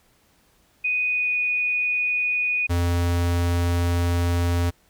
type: tone with pitch glide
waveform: sine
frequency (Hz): 2489 to 2473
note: D#7 to D#7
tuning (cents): 0 to -11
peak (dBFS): -20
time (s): 0.84-2.67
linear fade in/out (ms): 10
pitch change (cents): -11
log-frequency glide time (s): 1.06-1.32
type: tone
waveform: square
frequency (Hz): 86.7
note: F2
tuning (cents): -12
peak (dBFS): -20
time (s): 2.69-4.71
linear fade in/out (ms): 20
effects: pink hiss -61 dBFS RMS until 4.89 s